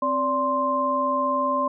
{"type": "tone cluster", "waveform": "sine", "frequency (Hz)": [262.6, 578, 1047], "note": ["C4", "D5", "C6"], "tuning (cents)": [6, -28, 1], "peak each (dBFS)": [-29, -26, -22], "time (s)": [0.02, 1.68], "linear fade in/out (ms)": 5, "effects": []}